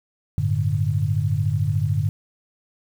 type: chord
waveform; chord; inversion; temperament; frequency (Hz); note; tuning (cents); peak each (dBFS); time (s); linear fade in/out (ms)
sine; G suspended second; none; equal with one note detuned; 96.32 / 110 / 146.83; G2 / A2 / D3; -30 / 0 / 0; -23 / -23 / -23; 0.38-2.09; 0
effects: 8-bit